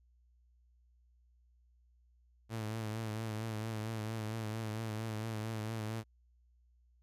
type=tone with vibrato; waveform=sawtooth; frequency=110 Hz; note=A2; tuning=in tune; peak=-33 dBFS; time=2.49-6.04 s; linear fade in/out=50 ms; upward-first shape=triangle; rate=4.4 Hz; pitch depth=60 cents each way; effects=added 60 Hz sine -65 dBFS peak until 7.02 s + resampled to 32000 Hz